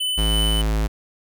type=tone with tremolo; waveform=square; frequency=3008 Hz; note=F#7; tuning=28 cents sharp; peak=-21 dBFS; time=0-0.62 s; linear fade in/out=10 ms; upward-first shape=sine; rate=3.1 Hz; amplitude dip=25%
type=tone; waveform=square; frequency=53.6 Hz; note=A1; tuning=45 cents flat; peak=-19 dBFS; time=0.17-0.88 s; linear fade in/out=20 ms
effects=none